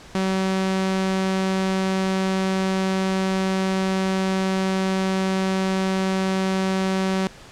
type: tone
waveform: sawtooth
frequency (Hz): 190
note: F#3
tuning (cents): +46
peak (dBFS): -16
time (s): 0.15-7.27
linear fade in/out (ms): 0
effects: pink hiss -44 dBFS RMS until 7.51 s + low-pass 7000 Hz 12 dB/octave